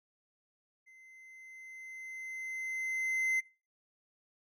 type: tone with level ramp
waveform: triangle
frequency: 2064 Hz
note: C7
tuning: 24 cents flat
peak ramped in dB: -54 to -25 dBFS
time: 0.86-3.41 s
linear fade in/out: 20 ms
effects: noise-tail reverb RT60 0.3 s tail -20 dB re dry